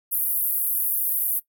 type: band-pass noise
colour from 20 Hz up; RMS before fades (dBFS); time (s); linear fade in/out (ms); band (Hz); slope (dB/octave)
white; -24; 0.11-1.4; 20; 11000 to 16000; 48
effects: noise-tail reverb RT60 0.1 s tail -18 dB re dry